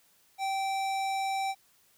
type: tone with low-pass filter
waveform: square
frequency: 777 Hz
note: G5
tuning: 16 cents flat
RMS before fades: -31 dBFS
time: 0.38-1.55 s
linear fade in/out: 50 ms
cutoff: 9300 Hz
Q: 0.64
effects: white hiss -65 dBFS RMS until 1.97 s